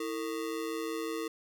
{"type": "ring-modulated tone", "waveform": "square", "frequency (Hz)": 389.9, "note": "G4", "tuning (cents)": -9, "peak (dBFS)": -31, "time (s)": [0, 1.28], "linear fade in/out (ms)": 5, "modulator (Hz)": 62.8, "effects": []}